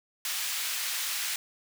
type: high-pass noise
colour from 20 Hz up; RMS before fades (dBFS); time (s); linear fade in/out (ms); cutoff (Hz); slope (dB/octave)
pink; -32; 0.25-1.36; 2; 2100; 12
effects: none